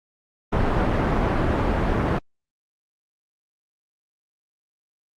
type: low-pass noise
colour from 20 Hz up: pink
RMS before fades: -21 dBFS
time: 0.52-2.19 s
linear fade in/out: 10 ms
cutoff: 1400 Hz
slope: 12 dB/octave
effects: Opus 24 kbps